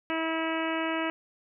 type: harmonic tone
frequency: 323.8 Hz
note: E4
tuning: 31 cents flat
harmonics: 1 / 2 / 3 / 4 / 5 / 6 / 7 / 8 / 9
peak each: -31 / -34 / -36 / -37 / -38 / -39 / -39 / -40 / -41 dBFS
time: 0.1-1.1 s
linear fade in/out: 0 ms
effects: none